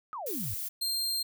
sine exponential sweep, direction down, 1318.5 to 85.8 Hz, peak -35 dBFS, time 0.13-0.54 s, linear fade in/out 0 ms
violet noise, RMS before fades -36 dBFS, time 0.26-0.69 s, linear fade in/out 10 ms
sawtooth tone, 4186 Hz, C8, in tune, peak -26 dBFS, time 0.81-1.23 s, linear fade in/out 10 ms
effects none

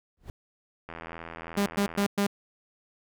brown noise with exponential growth, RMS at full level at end -36 dBFS, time 0.17-0.3 s, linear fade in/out 1 ms, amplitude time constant 27 ms
click train, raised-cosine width 0.5 ms, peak -24 dBFS, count 97, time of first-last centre 0.89-2.048 s, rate 82.9 Hz
sawtooth tone bursts, 201.4 Hz, G3, 47 cents sharp, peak -19 dBFS, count 4, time 1.57-2.268 s, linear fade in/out 5 ms, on 92 ms, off 110 ms
effects none

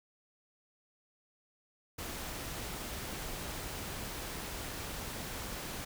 pink noise, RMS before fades -41 dBFS, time 1.98-5.85 s, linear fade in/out 10 ms, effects none

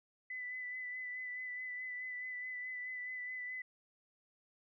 sine tone with vibrato, 2000 Hz, B6, 21 cents sharp, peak -40 dBFS, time 0.3-3.62 s, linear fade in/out 5 ms, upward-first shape sine, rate 4.7 Hz, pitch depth 21 cents each way, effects none

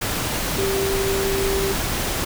sine tone in noise, 390.3 Hz, G4, 8 cents flat, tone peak -21 dBFS, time 0.58-1.73 s, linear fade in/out 10 ms, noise pink, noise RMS -24 dBFS, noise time 0.01-2.25 s, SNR 0 dB, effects none

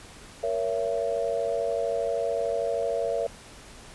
sine chord, A# diminished, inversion none, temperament just, 466.2 / 559.4 / 671.3 Hz, A#4 / C#5 / E5, 0 / +16 / +31 cents, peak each -29 dBFS, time 0.43-3.27 s, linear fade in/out 5 ms, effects pink hiss -47 dBFS RMS until 3.94 s + resampled to 24000 Hz

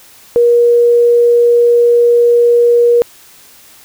sine tone, 476 Hz, A#4, 36 cents sharp, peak -5 dBFS, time 0.36-3.02 s, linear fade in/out 0 ms, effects white hiss -41 dBFS RMS until 3.84 s

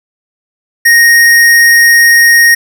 square tone, 1864.7 Hz, A#6, in tune, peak -3 dBFS, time 0.85-2.55 s, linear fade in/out 10 ms, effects none

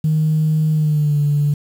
sine tone with pitch glide, 155.56 to 145.98 Hz, D#3 to D3, 0 to -10 cents, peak -12 dBFS, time 0.04-1.54 s, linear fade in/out 5 ms, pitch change -110 cents, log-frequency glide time 0.71-1.19 s, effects tanh soft clip ceiling -9 dBFS + 7-bit

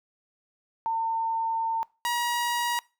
sine / sawtooth tone pair in turn, 905 / 955.8 Hz, A5 / A#5, +48 / +43 cents, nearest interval minor second, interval 95 cents, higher second, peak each -24 / -21 dBFS, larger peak second, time 0.86-1.83 / 2.05-2.79 s, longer first, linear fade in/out 0 ms, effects noise-tail reverb RT60 0.3 s tail -23 dB re dry

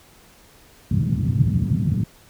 pink band-pass noise, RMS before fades -20 dBFS, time 0.91-2.04 s, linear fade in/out 5 ms, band 100 to 180 Hz, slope 24 dB/octave, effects pink hiss -51 dBFS RMS until 2.29 s

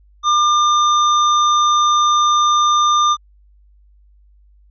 square tone, 1200 Hz, D6, 37 cents sharp, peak -12 dBFS, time 0.23-3.17 s, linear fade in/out 50 ms, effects added 50 Hz sine -47 dBFS peak until 4.7 s + resampled to 16000 Hz

